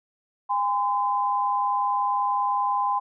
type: tone pair together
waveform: sine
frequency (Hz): 812 / 1022.4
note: G#5 / C6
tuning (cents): -39 / -40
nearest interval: major third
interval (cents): 399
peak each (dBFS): -25 / -23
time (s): 0.49-3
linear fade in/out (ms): 20
effects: none